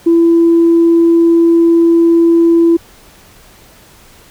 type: tone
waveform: sine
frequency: 335.3 Hz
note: E4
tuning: 30 cents sharp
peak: -4 dBFS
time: 0.06-2.77 s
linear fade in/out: 10 ms
effects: tanh soft clip ceiling -1 dBFS + pink hiss -42 dBFS RMS until 4.3 s